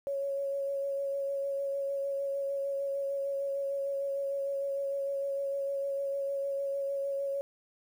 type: tone with vibrato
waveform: sine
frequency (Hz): 554.4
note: C#5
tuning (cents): 0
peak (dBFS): -30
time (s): 0.07-7.41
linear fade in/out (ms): 0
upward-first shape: sine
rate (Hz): 6.6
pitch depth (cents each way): 14
effects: 10-bit